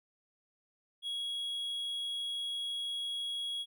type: tone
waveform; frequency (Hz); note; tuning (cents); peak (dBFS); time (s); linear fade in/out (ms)
triangle; 3322; G#7; 0; -33; 1.02-3.66; 50
effects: none